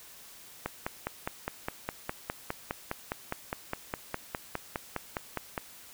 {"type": "click train", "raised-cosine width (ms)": 0.5, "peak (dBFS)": -16, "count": 25, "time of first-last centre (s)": [0.66, 5.578], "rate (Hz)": 4.88, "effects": ["white hiss -51 dBFS RMS until 5.93 s"]}